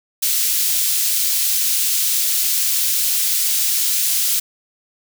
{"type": "high-pass noise", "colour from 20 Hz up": "white", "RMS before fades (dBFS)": -18, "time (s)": [0.22, 4.4], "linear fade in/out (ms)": 10, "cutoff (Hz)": 3500, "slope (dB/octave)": 12, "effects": []}